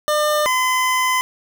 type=tone pair in turn; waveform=25% pulse; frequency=601 / 1020.3 Hz; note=D5 / C6; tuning=+40 / -44 cents; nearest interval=major sixth; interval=916 cents; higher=second; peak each=-12 dBFS; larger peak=neither; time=0.08-0.46 / 0.46-1.21 s; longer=second; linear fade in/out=0 ms; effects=none